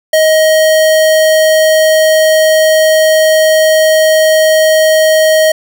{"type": "tone", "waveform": "square", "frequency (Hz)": 629, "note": "D#5", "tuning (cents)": 19, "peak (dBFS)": -6, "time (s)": [0.13, 5.52], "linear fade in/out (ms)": 5, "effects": []}